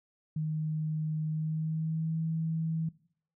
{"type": "tone with pitch glide", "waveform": "sine", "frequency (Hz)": [155.56, 161.51], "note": ["D#3", "E3"], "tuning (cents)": [0, -35], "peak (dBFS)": -29, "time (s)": [0.36, 2.89], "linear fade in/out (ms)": 5, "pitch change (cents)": 65, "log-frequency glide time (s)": [1.27, 2.18], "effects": ["noise-tail reverb RT60 0.6 s tail -20 dB re dry"]}